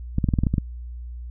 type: clicks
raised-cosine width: 5 ms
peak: -8 dBFS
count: 9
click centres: 0.184 / 0.242 / 0.288 / 0.338 / 0.388 / 0.436 / 0.468 / 0.54 / 0.582 s
effects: added 60 Hz sine -32 dBFS peak until 1.3 s